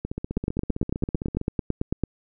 two click trains, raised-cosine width 3 ms, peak -16 / -10 dBFS, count 22 / 16, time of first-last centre 0.05-1.414 / 0.37-2.037 s, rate 15.4 / 9 Hz, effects none

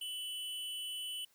square tone with amplitude modulation, 2990 Hz, F#7, 17 cents sharp, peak -37 dBFS, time 0.01-1.25 s, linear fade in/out 5 ms, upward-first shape sine, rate 258 Hz, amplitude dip 55%, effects white hiss -70 dBFS RMS until 1.34 s

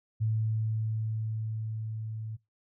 sine tone with level ramp, 110 Hz, A2, in tune, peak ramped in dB -25 to -35 dBFS, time 0.2-2.37 s, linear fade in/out 20 ms, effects noise-tail reverb RT60 0.2 s tail -21 dB re dry

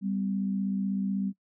sine tone pair together, 196 / 252.1 Hz, G3 / B3, 0 / +36 cents, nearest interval major third, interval 436 cents, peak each -27 / -35 dBFS, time 0.01-1.33 s, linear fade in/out 50 ms, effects noise-tail reverb RT60 0.1 s tail -23 dB re dry

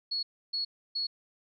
sine tone bursts, 4356 Hz, C#8, 31 cents flat, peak -29 dBFS, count 3, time 0.11-1.07 s, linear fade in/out 10 ms, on 120 ms, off 300 ms, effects none

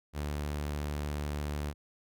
sawtooth tone, 73.6 Hz, D2, 4 cents sharp, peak -29 dBFS, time 0.13-1.74 s, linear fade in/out 50 ms, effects none

